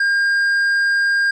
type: tone with tanh clipping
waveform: sine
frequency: 1609 Hz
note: G6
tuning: 45 cents sharp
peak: -15 dBFS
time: 0-1.31 s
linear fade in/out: 5 ms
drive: 6 dB
effects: none